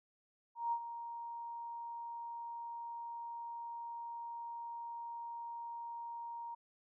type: tone with ADSR envelope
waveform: sine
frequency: 936 Hz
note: A#5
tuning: 7 cents sharp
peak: -31 dBFS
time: 0.55-6.55 s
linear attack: 170 ms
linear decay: 68 ms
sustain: -11 dB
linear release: 10 ms
effects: none